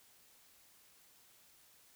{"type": "silence", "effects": ["white hiss -65 dBFS RMS until 1.95 s"]}